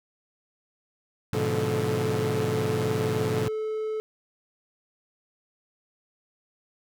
sawtooth chord, G# diminished seventh, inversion none, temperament equal, 103.83 / 123.47 / 146.83 / 174.61 Hz, G#2 / B2 / D3 / F3, 0 / 0 / 0 / 0 cents, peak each -27 / -26 / -30 / -30 dBFS, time 1.33-3.48 s, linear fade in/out 0 ms
triangle tone, 434.3 Hz, A4, 23 cents flat, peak -25 dBFS, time 1.34-4 s, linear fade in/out 0 ms
effects none

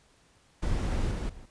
brown noise with level steps, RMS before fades -28 / -31 / -47 dBFS, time 0.62-1.46 s, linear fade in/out 10 ms, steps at 1.11 / 1.29 s, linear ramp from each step 5 ms, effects pink hiss -63 dBFS RMS until 1.5 s + resampled to 22050 Hz

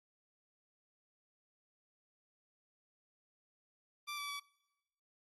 15% pulse tone with pitch steps, 1175 / 1153 / 1145 Hz, D6 / D6 / D6, +1 / -32 / -44 cents, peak -34 dBFS, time 4.07-4.4 s, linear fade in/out 20 ms, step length 110 ms, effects noise-tail reverb RT60 1.0 s tail -24 dB re dry + AAC 32 kbps

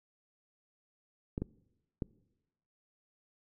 clicks, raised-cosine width 3 ms, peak -21 dBFS, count 3, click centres 1.379 / 1.42 / 2.022 s, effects noise-tail reverb RT60 1.0 s tail -23 dB re dry

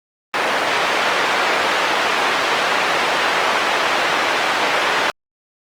pink band-pass noise, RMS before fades -18 dBFS, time 0.34-5.1 s, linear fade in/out 0 ms, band 610 to 2800 Hz, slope 12 dB/octave, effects Opus 24 kbps

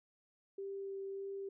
sine tone with vibrato, 392 Hz, G4, in tune, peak -40 dBFS, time 0.58-1.49 s, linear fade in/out 5 ms, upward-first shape sine, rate 1.7 Hz, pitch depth 8 cents each way, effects none

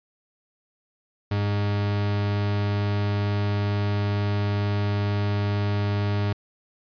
40% pulse tone, 102.2 Hz, G#2, 27 cents flat, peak -21 dBFS, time 1.31-6.33 s, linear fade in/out 5 ms, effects resampled to 11025 Hz

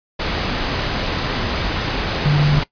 sine tone in noise, 146.83 Hz, D3, in tune, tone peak -12 dBFS, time 2.25-2.6 s, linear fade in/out 10 ms, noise pink, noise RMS -21 dBFS, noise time 0.19-2.64 s, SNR +6 dB, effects noise-tail reverb RT60 0.1 s tail -19 dB re dry + resampled to 11025 Hz

